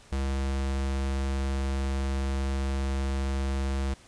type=tone; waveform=square; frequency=67.6 Hz; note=C#2; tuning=43 cents flat; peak=-27 dBFS; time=0.12-3.94 s; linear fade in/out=5 ms; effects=pink hiss -54 dBFS RMS until 4.07 s + resampled to 22050 Hz